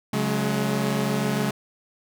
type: chord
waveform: sawtooth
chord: C# suspended fourth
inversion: none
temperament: equal with one note detuned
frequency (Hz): 138.59 / 185 / 211.6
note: C#3 / F#3 / G#3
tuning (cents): 0 / 0 / +33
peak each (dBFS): -23 / -25 / -21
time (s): 0.13-1.51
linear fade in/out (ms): 5
effects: none